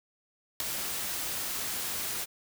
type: noise with ADSR envelope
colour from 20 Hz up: white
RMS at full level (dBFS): -25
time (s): 0.6-2.26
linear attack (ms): 3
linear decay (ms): 4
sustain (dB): -9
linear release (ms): 31
effects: none